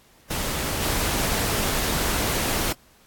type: noise with level steps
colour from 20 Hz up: pink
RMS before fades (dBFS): -27 / -24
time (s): 0.3-2.73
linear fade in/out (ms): 10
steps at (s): 0.81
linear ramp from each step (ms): 20
effects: pink hiss -56 dBFS RMS until 3.06 s + AAC 64 kbps